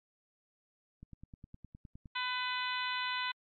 click train, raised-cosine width 5 ms, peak -37 dBFS, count 11, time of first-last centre 1.03-2.058 s, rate 9.73 Hz
harmonic tone, 501 Hz, B4, 25 cents sharp, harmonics 2 / 3 / 4 / 5 / 6 / 7 / 8, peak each -38 / -40 / -41 / -42 / -43 / -43 / -44 dBFS, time 2.15-3.32 s, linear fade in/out 10 ms
effects AAC 64 kbps

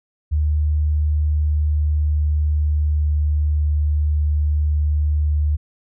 sine tone with pitch glide, 75.5 to 74.85 Hz, D2 to D2, +48 to +33 cents, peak -15 dBFS, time 0.31-5.57 s, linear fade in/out 20 ms, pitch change -15 cents, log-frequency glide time 1.16-3.15 s, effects none

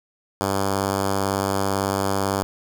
5% pulse tone with notch filter, 98 Hz, G2, in tune, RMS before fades -23 dBFS, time 0.41-2.43 s, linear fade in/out 0 ms, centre 2700 Hz, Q 1.6, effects none

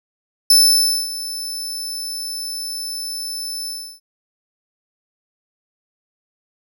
sawtooth tone with ADSR envelope, 5274 Hz, E8, in tune, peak -5 dBFS, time 0.5-4 s, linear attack 4 ms, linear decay 570 ms, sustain -17 dB, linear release 320 ms, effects none

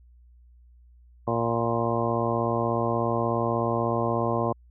harmonic tone with a mistuned harmonic, 116.54 Hz, A#2, in tune, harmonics 1 / 2 / 3 / 4 / 5 / 6 / 7 / 8 / 9, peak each -30 / -31 / -31 / -31 / -30 / -32 / -35 / -36 / -31 dBFS, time 1.27-4.53 s, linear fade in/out 10 ms, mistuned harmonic 8, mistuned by +32 cents, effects added 60 Hz sine -51 dBFS peak until 4.7 s

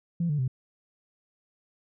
sine tone with pitch steps, 170 / 147.99 / 128.84 Hz, F3 / D3 / C3, -46 / +14 / -26 cents, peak -23 dBFS, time 0.2-0.479 s, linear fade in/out 5 ms, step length 93 ms, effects tanh soft clip ceiling -19 dBFS

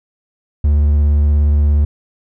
triangle tone with vibrato, 73.42 Hz, D2, in tune, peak -7 dBFS, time 0.64-1.85 s, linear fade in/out 5 ms, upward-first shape sine, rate 17 Hz, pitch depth 19 cents each way, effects none

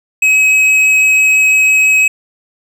triangle tone with tanh clipping, 2551 Hz, D#7, 43 cents sharp, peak -8 dBFS, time 0.22-2.08 s, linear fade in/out 5 ms, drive 12 dB, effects none

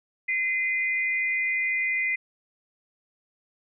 sine tone pair together, 2053 / 2441 Hz, C7 / D#7, -33 / -34 cents, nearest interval minor third, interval 299 cents, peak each -24 / -30 dBFS, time 0.28-2.16 s, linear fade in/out 10 ms, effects none

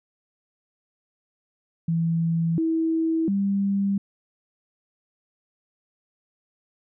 sine tone with pitch steps, 165.6 / 324.5 / 198.1 Hz, E3 / E4 / G3, +8 / -27 / +18 cents, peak -20 dBFS, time 1.88-3.98 s, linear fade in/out 5 ms, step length 700 ms, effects none

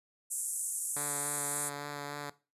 pink band-pass noise, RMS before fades -36 dBFS, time 0.3-1.7 s, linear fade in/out 20 ms, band 7600 to 11000 Hz, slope 48 dB/octave
5% pulse tone with vibrato, 144.6 Hz, D3, 27 cents flat, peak -27 dBFS, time 0.96-2.3 s, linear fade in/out 5 ms, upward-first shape sine, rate 3.5 Hz, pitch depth 14 cents each way
effects noise-tail reverb RT60 0.3 s tail -18 dB re dry + resampled to 32000 Hz

